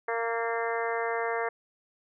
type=harmonic tone with a mistuned harmonic; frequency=230.7 Hz; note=A#3; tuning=18 cents flat; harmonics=2 / 3 / 4 / 5 / 6 / 7 / 8 / 9; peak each=-31 / -34 / -36 / -37 / -40 / -38 / -38 / -40 dBFS; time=0.08-1.49 s; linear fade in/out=5 ms; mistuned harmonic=8; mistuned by=-26 cents; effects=none